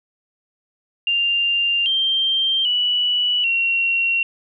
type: tone with pitch steps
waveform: sine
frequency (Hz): 2792 / 3160 / 2951 / 2739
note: F7 / G7 / F#7 / F7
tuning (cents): -1 / +13 / -5 / -34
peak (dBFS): -16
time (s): 1.07-4.23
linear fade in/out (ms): 2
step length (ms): 790
effects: none